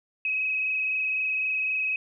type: tone with frequency modulation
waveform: sine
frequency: 2548 Hz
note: D#7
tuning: 41 cents sharp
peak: -24 dBFS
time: 0.25-1.96 s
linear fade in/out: 2 ms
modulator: 23.9 Hz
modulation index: 1.5
effects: none